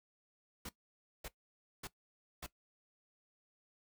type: noise bursts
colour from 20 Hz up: pink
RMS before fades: -45 dBFS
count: 4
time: 0.65-2.464 s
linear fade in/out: 5 ms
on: 41 ms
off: 550 ms
effects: noise-tail reverb RT60 0.1 s tail -17 dB re dry